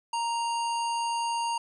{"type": "harmonic tone with a mistuned harmonic", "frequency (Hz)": 932.3, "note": "A#5", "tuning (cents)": 0, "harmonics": [1, 3, 5, 7, 9, 10], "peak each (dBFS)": [-27, -37, -41, -44, -46, -47], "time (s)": [0.13, 1.58], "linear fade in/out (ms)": 5, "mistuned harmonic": 9, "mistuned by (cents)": 62, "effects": ["11-bit"]}